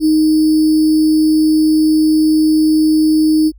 sine tone with sample-and-hold, 311.1 Hz, D#4, in tune, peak -8 dBFS, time 0-3.52 s, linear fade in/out 50 ms, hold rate 4900 Hz, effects added 50 Hz sine -38 dBFS peak until 3.58 s

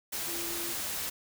sine tone in noise, 340.7 Hz, F4, 43 cents flat, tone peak -41 dBFS, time 0.27-0.73 s, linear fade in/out 10 ms, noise white, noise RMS -35 dBFS, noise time 0.12-1.1 s, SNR -9 dB, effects none

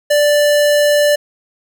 square tone, 587.3 Hz, D5, in tune, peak -10 dBFS, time 0.1-1.16 s, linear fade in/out 10 ms, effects none

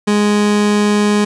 30% pulse tone, 207.7 Hz, G#3, in tune, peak -8 dBFS, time 0.07-1.25 s, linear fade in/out 10 ms, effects resampled to 22050 Hz + 7-bit

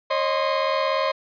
40% pulse tone cluster, 543 / 620 / 1042 Hz, C#5 / D#5 / C6, -36 / -6 / -7 cents, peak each -24 dBFS, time 0.1-1.12 s, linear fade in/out 10 ms, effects resampled to 11025 Hz

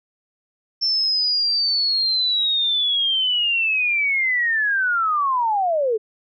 sine linear sweep, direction down, 5380 to 415.3 Hz, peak -17 dBFS, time 0.81-5.98 s, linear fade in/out 20 ms, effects none

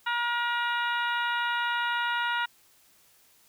harmonic tone with a mistuned harmonic, 476.1 Hz, A#4, 37 cents sharp, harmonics 2 / 3 / 4 / 5 / 6 / 7 / 8, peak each -30 / -29 / -35 / -42 / -36 / -46 / -41 dBFS, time 0.06-2.46 s, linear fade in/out 10 ms, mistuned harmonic 7, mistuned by +52 cents, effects white hiss -61 dBFS RMS until 3.48 s

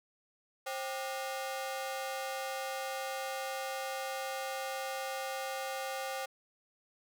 sawtooth ring-modulated tone, 659.3 Hz, E5, in tune, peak -29 dBFS, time 0.66-6.26 s, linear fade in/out 10 ms, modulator 126 Hz, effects none

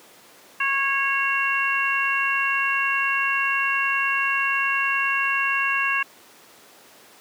harmonic tone, 549 Hz, C#5, 17 cents flat, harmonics 2 / 3 / 4 / 5, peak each -26 / -24 / -29 / -24 dBFS, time 0.6-6.03 s, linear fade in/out 5 ms, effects pink hiss -49 dBFS RMS until 7.2 s + high-pass 300 Hz 12 dB/octave

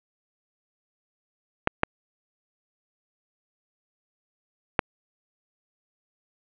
clicks, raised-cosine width 0.5 ms, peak -3 dBFS, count 3, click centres 1.674 / 1.834 / 4.792 s, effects resampled to 8000 Hz + 7-bit

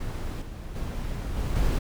brown noise with level steps, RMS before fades -31 / -37 / -31 / -28 / -24 dBFS, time 0-1.79 s, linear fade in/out 10 ms, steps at 0.41 / 0.75 / 1.36 / 1.55 s, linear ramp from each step 10 ms, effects none

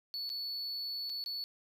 triangle tone with dropouts, 4435 Hz, C#8, in tune, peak -35 dBFS, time 0.14-1.44 s, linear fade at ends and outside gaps 0 ms, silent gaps 0.293-0.3 / 1.095-1.099 / 1.24-1.261 s, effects none

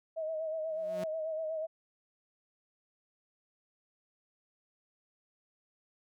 sine tone with vibrato, 635 Hz, D#5, 35 cents sharp, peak -33 dBFS, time 0.16-1.67 s, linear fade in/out 20 ms, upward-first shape sine, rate 8.2 Hz, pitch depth 45 cents each way
sawtooth tone with exponential growth, 181.6 Hz, F#3, 32 cents flat, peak -33 dBFS, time 0.68-1.04 s, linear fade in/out 5 ms, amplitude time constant 78 ms
effects none

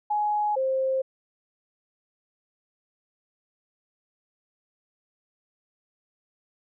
sine tone pair in turn, 838 / 527.9 Hz, G#5 / C5, +15 / +15 cents, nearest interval minor sixth, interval 800 cents, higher first, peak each -22 dBFS, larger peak neither, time 0.1-0.56 / 0.56-1.02 s, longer neither, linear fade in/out 10 ms, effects none

